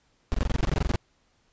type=noise bursts; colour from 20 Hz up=brown; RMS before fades=-23 dBFS; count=15; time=0.32-0.959 s; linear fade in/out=0 ms; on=23 ms; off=21 ms; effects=pink hiss -67 dBFS RMS until 1.52 s + resampled to 16000 Hz